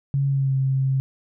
sine tone with pitch glide, 138.59 to 133.79 Hz, C#3 to C3, 0 to +39 cents, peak -18 dBFS, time 0.14-1 s, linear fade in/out 0 ms, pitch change -61 cents, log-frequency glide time 0.27-0.55 s, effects none

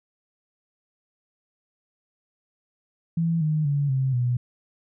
sine tone with pitch steps, 166.1 / 154.08 / 142.94 / 132.6 / 123.01 Hz, E3 / D#3 / D3 / C3 / B2, +13 / -17 / -47 / +23 / -6 cents, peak -20 dBFS, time 3.17-4.37 s, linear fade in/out 5 ms, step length 240 ms, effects none

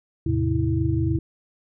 sine tone cluster, 80.8 / 107.6 / 131.1 / 325.8 Hz, E2 / A2 / C3 / E4, -34 / -38 / +4 / -20 cents, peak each -25 dBFS, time 0.26-1.19 s, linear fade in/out 5 ms, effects none

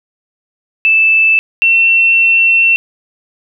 sine tone pair in turn, 2637 / 2702 Hz, E7 / E7, 0 / +42 cents, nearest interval unison, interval 42 cents, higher second, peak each -6 dBFS, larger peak neither, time 0.85-1.39 / 1.62-2.76 s, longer second, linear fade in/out 0 ms, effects none

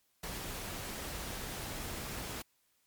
pink noise, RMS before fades -41 dBFS, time 0.23-2.42 s, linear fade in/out 5 ms, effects white hiss -74 dBFS RMS until 2.86 s + MP3 96 kbps

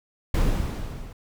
brown noise with level ramp, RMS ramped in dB -19 to -39 dBFS, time 0.34-1.13 s, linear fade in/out 5 ms, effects none

